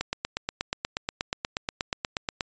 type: click train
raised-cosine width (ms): 0.2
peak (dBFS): -10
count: 21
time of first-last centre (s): 0.01-2.408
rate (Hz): 8.34
effects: resampled to 16000 Hz